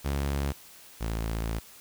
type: tone pair in turn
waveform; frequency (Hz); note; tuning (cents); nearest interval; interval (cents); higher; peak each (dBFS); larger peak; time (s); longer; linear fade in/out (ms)
sawtooth; 70 / 55.61; C#2 / A1; +18 / +19; major third; 399; first; -23 / -25; first; 0.04-0.53 / 1-1.6; second; 20
effects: white hiss -51 dBFS RMS until 1.8 s